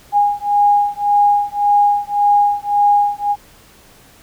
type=beating tone pair; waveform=sine; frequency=819 / 820.8 Hz; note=G#5 / G#5; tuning=-24 / -21 cents; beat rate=1.8 Hz; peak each=-14 dBFS; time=0.12-3.36 s; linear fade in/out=50 ms; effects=pink hiss -46 dBFS RMS until 4.22 s